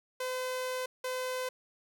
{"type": "tone bursts at uneven times", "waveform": "sawtooth", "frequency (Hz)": 510, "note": "C5", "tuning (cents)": -44, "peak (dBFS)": -29, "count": 2, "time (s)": [[0.2, 0.86], [1.04, 1.49]], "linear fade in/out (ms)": 5, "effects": []}